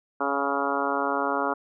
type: harmonic tone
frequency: 140 Hz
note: C#3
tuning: 18 cents sharp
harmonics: 2 / 3 / 4 / 5 / 6 / 7 / 8 / 9 / 10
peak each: -32 / -32 / -32 / -32 / -32 / -32 / -32 / -32 / -32 dBFS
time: 0.2-1.54 s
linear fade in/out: 10 ms
effects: none